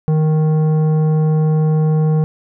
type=tone with tanh clipping; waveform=sine; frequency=155.56 Hz; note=D#3; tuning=in tune; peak=-13 dBFS; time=0.08-2.24 s; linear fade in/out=0 ms; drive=11 dB; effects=none